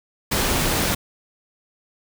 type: noise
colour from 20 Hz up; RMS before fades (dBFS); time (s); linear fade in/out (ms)
pink; -21; 0.31-0.95; 10
effects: none